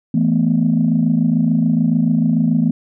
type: chord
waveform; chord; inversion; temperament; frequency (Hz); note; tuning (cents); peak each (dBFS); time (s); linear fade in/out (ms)
sine; E suspended fourth; none; equal; 164.81 / 220 / 246.9; E3 / A3 / B3; 0 / 0 / 0; -16; 0.14-2.71; 5
effects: tanh soft clip ceiling -5 dBFS